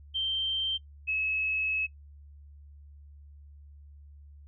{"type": "tone pair in turn", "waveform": "sine", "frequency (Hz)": [3136, 2580], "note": ["G7", "E7"], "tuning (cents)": [0, -38], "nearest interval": "minor third", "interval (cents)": 338, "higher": "first", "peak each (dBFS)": -27, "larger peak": "neither", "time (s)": [[0.14, 0.78], [1.07, 1.87]], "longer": "second", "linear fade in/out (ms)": 20, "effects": ["noise-tail reverb RT60 0.1 s tail -21 dB re dry", "added 72 Hz sine -48 dBFS peak until 4.47 s"]}